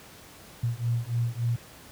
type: beating tone pair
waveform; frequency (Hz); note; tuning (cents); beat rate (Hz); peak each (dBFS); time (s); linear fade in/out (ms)
sine; 116.54 / 120.04; A#2 / B2; 0 / -49; 3.5; -28; 0.63-1.56; 5
effects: pink hiss -49 dBFS RMS until 1.91 s + high-pass 60 Hz 12 dB/octave